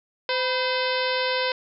harmonic tone with a mistuned harmonic, 513 Hz, C5, 34 cents flat, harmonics 1 / 2 / 3 / 4 / 5 / 6 / 7 / 8 / 9 / 10, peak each -26 / -29 / -31 / -32 / -33 / -34 / -34 / -35 / -36 / -36 dBFS, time 0.29-1.52 s, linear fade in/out 2 ms, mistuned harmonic 2, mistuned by -72 cents, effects none

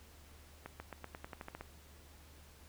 accelerating click train, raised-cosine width 0.5 ms, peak -29 dBFS, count 11, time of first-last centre 0.66-1.61 s, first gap 140 ms, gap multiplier 0.91, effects added 74 Hz sine -58 dBFS peak until 2.68 s + pink hiss -61 dBFS RMS until 2.68 s

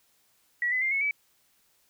sine tone with pitch steps, 1932 / 2016 / 2104 / 2196 / 2292 Hz, B6 / B6 / C7 / C#7 / D7, -39 / +35 / +9 / -17 / -43 cents, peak -24 dBFS, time 0.62-1.11 s, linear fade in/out 2 ms, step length 98 ms, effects white hiss -67 dBFS RMS until 1.89 s

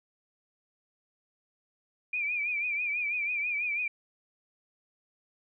sine tone with vibrato, 2391 Hz, D7, 30 cents sharp, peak -28 dBFS, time 2.13-3.88 s, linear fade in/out 5 ms, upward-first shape triangle, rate 6.1 Hz, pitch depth 92 cents each way, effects none

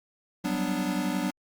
square chord, G major seventh, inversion third, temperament equal, 185 / 196 / 246.9 / 293.7 Hz, F#3 / G3 / B3 / D4, 0 / 0 / 0 / 0 cents, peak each -33 / -34 / -33 / -32 dBFS, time 0.44-1.31 s, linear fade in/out 10 ms, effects Opus 48 kbps

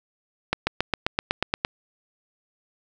accelerating click train, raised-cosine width 0.3 ms, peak -5 dBFS, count 10, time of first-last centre 0.53-1.649 s, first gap 140 ms, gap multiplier 0.97, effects none

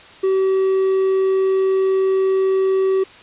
triangle tone, 382.3 Hz, G4, 43 cents flat, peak -12 dBFS, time 0.23-3.04 s, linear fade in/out 10 ms, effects white hiss -42 dBFS RMS until 3.22 s + resampled to 8000 Hz

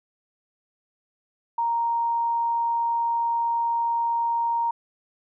sine tone, 932.3 Hz, A#5, in tune, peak -21 dBFS, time 1.58-4.71 s, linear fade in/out 5 ms, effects none

